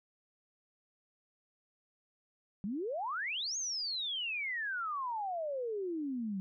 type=exponential two-way sweep; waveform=sine; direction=up then down; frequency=185 to 6640 to 185 Hz; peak=-34 dBFS; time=2.64-6.4 s; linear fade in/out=0 ms; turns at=3.57 s; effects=none